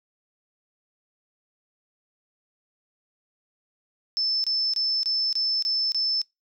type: tone bursts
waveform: sine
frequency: 5274 Hz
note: E8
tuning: in tune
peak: -22 dBFS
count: 7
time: 4.17-6.216 s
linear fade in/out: 0 ms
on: 270 ms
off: 26 ms
effects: noise-tail reverb RT60 0.2 s tail -24 dB re dry

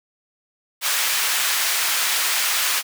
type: high-pass noise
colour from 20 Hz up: pink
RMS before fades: -21 dBFS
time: 0.81-2.83 s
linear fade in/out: 50 ms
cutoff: 1500 Hz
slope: 12 dB/octave
effects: none

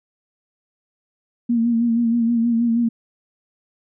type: tone with vibrato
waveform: sine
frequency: 233.1 Hz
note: A#3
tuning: in tune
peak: -15 dBFS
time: 1.49-2.89 s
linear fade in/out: 10 ms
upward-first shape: sine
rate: 6.3 Hz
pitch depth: 43 cents each way
effects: none

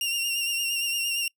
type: tone with vibrato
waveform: sawtooth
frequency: 2780 Hz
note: F7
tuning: 9 cents flat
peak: -22 dBFS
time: 0.01-1.28 s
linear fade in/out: 2 ms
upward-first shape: sine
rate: 8.7 Hz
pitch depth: 35 cents each way
effects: noise-tail reverb RT60 0.1 s tail -26 dB re dry

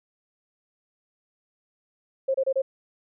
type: tone bursts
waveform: sine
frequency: 534 Hz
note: C5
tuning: 35 cents sharp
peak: -20 dBFS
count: 4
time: 2.28-2.62 s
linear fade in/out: 10 ms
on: 64 ms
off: 28 ms
effects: none

